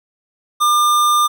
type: tone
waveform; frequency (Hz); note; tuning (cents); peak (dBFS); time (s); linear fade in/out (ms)
square; 1200; D6; +37; -12; 0.6-1.28; 20
effects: none